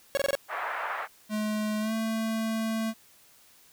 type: tone bursts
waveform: 45% pulse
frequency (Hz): 554.4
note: C#5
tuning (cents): 0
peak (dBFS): -23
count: 5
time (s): 0.15-0.352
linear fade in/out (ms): 0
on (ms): 22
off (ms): 23
type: band-pass noise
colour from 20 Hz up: white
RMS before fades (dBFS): -33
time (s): 0.48-1.08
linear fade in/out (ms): 50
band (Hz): 640 to 1700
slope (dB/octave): 24
type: tone with pitch glide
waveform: square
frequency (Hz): 213.3 to 222.6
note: G#3 to A3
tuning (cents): +46 to +20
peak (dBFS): -28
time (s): 1.29-2.94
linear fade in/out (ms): 50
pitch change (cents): +74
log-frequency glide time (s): 1.8-1.93
effects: white hiss -58 dBFS RMS until 3.72 s